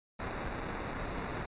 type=noise with sample-and-hold; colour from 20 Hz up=pink; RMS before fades=-38 dBFS; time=0.19-1.46 s; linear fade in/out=10 ms; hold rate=3150 Hz; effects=resampled to 8000 Hz